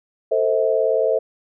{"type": "tone cluster", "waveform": "sine", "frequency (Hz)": [445.2, 524, 644], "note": ["A4", "C5", "E5"], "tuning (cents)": [20, 2, -41], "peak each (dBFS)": -20, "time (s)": [0.31, 1.19], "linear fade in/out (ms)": 10, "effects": []}